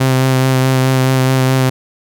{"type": "tone with vibrato", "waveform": "sawtooth", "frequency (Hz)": 130.81, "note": "C3", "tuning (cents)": 0, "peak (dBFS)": -6, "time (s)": [0, 1.7], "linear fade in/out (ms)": 10, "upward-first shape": "sine", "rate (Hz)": 4.7, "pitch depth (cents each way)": 16, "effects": []}